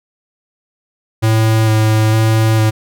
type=tone with vibrato; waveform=square; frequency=110 Hz; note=A2; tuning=in tune; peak=-10 dBFS; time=1.22-2.71 s; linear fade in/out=20 ms; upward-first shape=square; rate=1.1 Hz; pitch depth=13 cents each way; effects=none